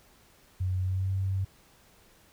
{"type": "tone with pitch glide", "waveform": "sine", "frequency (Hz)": [92.5, 95.82], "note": ["F#2", "G2"], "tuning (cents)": [0, -39], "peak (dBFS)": -26, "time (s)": [0.6, 1.45], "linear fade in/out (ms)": 10, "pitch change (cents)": 61, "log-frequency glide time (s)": [0.82, 1.12], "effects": ["pink hiss -60 dBFS RMS until 2.32 s"]}